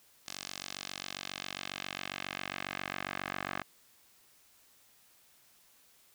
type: tone with band-pass filter sweep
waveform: 10% pulse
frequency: 47.37 Hz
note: F#1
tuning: 41 cents sharp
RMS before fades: -41 dBFS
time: 0.26-3.63 s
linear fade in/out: 20 ms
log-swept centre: 5500 to 1600 Hz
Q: 1.2
effects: white hiss -64 dBFS RMS until 6.14 s